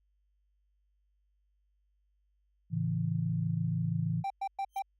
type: chord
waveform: sine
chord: A major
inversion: none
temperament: equal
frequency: 110 / 138.59 / 164.81 Hz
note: A2 / C#3 / E3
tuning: 0 / 0 / 0 cents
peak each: -34 / -35 / -31 dBFS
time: 2.7-4.24 s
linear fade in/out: 50 ms
type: tone bursts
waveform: triangle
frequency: 784 Hz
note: G5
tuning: in tune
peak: -29 dBFS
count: 4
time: 4.24-4.822 s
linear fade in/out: 5 ms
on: 63 ms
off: 110 ms
type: tone with exponential growth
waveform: 10% pulse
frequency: 3136 Hz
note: G7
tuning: in tune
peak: -39 dBFS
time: 4.69-4.79 s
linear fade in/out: 1 ms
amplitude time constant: 21 ms
effects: added 50 Hz sine -70 dBFS peak until 4.99 s